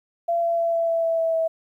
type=tone with pitch steps; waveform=sine; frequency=681 / 676.7 / 672.4 / 668.1 / 663.9 / 659.7 / 655.5 / 651.4 Hz; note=F5 / E5 / E5 / E5 / E5 / E5 / E5 / E5; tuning=-44 / +45 / +34 / +23 / +12 / +1 / -10 / -21 cents; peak=-19 dBFS; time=0.28-1.48 s; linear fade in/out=10 ms; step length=150 ms; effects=10-bit